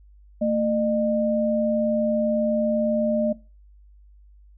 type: tone pair together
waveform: sine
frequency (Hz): 225.1 / 607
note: A3 / D#5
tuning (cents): +40 / -43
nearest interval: octave + perfect fourth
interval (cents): 1717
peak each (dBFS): -22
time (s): 0.41-3.33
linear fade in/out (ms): 10
effects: noise-tail reverb RT60 0.3 s tail -20 dB re dry + added 50 Hz sine -48 dBFS peak until 4.57 s